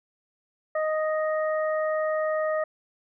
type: harmonic tone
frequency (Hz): 622.3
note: D#5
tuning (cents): 0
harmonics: 1 / 2 / 3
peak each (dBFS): -24 / -32 / -35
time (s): 0.75-2.64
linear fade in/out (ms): 5
effects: none